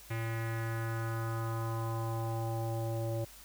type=tone with low-pass filter sweep; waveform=square; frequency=113.5 Hz; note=A#2; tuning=46 cents flat; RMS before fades=-35 dBFS; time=0.1-3.25 s; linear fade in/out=10 ms; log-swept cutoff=2200 to 590 Hz; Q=3.1; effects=added 50 Hz sine -58 dBFS peak until 3.44 s + white hiss -54 dBFS RMS until 3.44 s